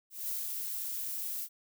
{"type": "noise with ADSR envelope", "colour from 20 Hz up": "violet", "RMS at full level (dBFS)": -35, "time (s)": [0.1, 1.49], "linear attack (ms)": 190, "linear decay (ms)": 140, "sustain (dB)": -2, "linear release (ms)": 67, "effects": []}